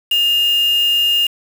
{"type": "tone with quantisation", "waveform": "sine", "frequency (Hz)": 2829, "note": "F7", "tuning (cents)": 22, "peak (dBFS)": -12, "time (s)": [0.11, 1.27], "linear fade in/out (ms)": 5, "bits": 4, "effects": []}